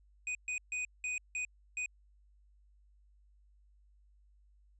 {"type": "tone bursts at uneven times", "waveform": "square", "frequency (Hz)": 2489, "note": "D#7", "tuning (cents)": 0, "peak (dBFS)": -35, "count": 6, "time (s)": [[0.27, 0.35], [0.48, 0.58], [0.72, 0.85], [1.04, 1.18], [1.35, 1.45], [1.77, 1.86]], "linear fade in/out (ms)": 2, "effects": ["added 50 Hz sine -62 dBFS peak until 4.79 s", "resampled to 24000 Hz"]}